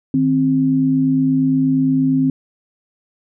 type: tone pair together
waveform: sine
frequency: 155.56 / 264.1 Hz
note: D#3 / C4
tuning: 0 / +16 cents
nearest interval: major sixth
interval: 916 cents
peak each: -20 / -13 dBFS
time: 0.14-2.3 s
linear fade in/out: 2 ms
effects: none